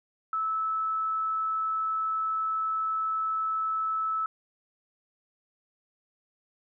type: tone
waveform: sine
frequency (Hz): 1306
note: E6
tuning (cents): -17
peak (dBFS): -26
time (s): 0.33-4.26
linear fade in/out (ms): 2
effects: none